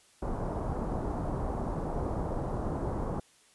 pink low-pass noise, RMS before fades -33 dBFS, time 0.22-3.2 s, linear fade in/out 5 ms, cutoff 1000 Hz, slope 24 dB/octave, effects white hiss -62 dBFS RMS until 3.54 s + resampled to 24000 Hz

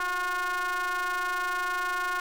square ring-modulated tone, 178.1 Hz, F3, 34 cents sharp, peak -25 dBFS, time 0-2.2 s, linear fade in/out 2 ms, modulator 1260 Hz, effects 11-bit

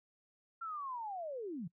sine linear sweep, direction down, 1375 to 147.8 Hz, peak -39 dBFS, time 0.61-1.68 s, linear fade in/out 10 ms, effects noise-tail reverb RT60 0.1 s tail -25 dB re dry

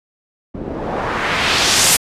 white noise with low-pass filter sweep, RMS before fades -17 dBFS, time 0.54-1.97 s, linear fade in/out 10 ms, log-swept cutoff 290 to 11000 Hz, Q 1.1, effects resampled to 32000 Hz

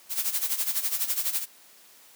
blue noise with tremolo, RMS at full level -25 dBFS, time 0.09-1.46 s, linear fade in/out 50 ms, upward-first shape sine, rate 12 Hz, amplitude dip 75%, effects white hiss -54 dBFS RMS until 2.15 s + high-pass 200 Hz 12 dB/octave

